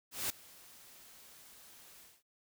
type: noise with ADSR envelope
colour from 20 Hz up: white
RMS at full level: -34 dBFS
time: 0.11-2.23 s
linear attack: 190 ms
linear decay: 3 ms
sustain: -23 dB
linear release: 210 ms
effects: none